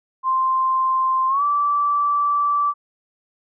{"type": "tone with pitch glide", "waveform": "sine", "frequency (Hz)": [1046.5, 1161.2], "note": ["C6", "D6"], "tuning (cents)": [0, -20], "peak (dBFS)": -16, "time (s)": [0.23, 2.74], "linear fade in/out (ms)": 50, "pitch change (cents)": 180, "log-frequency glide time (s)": [1.28, 1.43], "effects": []}